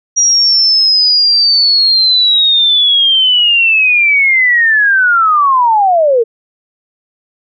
sine linear sweep, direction down, 5750 to 440 Hz, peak -6 dBFS, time 0.16-6.24 s, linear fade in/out 20 ms, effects none

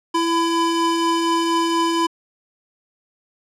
square tone pair together, 333.6 / 1005 Hz, E4 / B5, +21 / +30 cents, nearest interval octave + perfect fifth, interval 1909 cents, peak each -20 / -21 dBFS, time 0.14-2.07 s, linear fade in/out 10 ms, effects low-pass 8000 Hz 12 dB/octave

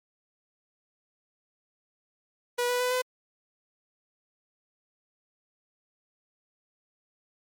sawtooth tone with pitch steps, 486.5 / 492.7 / 499 / 505.4 Hz, B4 / B4 / B4 / B4, -26 / -4 / +18 / +40 cents, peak -21 dBFS, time 2.58-3.02 s, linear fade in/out 10 ms, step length 110 ms, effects MP3 96 kbps

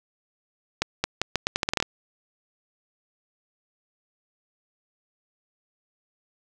accelerating click train, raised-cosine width 0.2 ms, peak -5 dBFS, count 12, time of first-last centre 0.82-1.826 s, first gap 220 ms, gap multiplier 0.8, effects none

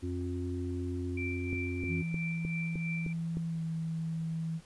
harmonic tone, 89 Hz, F2, 33 cents sharp, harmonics 1 / 3 / 4, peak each -35 / -37 / -40 dBFS, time 0.02-2.03 s, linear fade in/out 20 ms
sine tone with tremolo, 2346 Hz, D7, 2 cents flat, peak -36 dBFS, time 1.17-3.13 s, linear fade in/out 5 ms, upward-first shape sine, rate 3 Hz, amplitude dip 60%
click train, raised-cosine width 3 ms, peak -26 dBFS, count 7, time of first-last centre 1.53-3.37 s, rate 3.26 Hz
sine tone with pitch glide, 165.5 to 162.47 Hz, E3 to E3, +7 to -25 cents, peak -32 dBFS, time 1.87-4.61 s, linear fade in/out 50 ms, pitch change -32 cents, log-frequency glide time 3.48-3.62 s
effects pink hiss -59 dBFS RMS until 4.65 s + resampled to 24000 Hz

